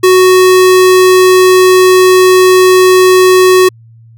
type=tone; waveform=square; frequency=370 Hz; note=F#4; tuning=in tune; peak=-3 dBFS; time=0.03-3.69 s; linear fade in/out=10 ms; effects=added 114 Hz sine -35 dBFS peak until 4.17 s